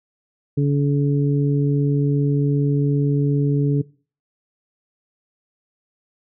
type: harmonic tone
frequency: 142.6 Hz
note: C#3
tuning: 49 cents sharp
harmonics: 1 / 2 / 3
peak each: -16 / -22 / -26 dBFS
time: 0.57-3.82 s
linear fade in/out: 10 ms
effects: noise-tail reverb RT60 0.4 s tail -22 dB re dry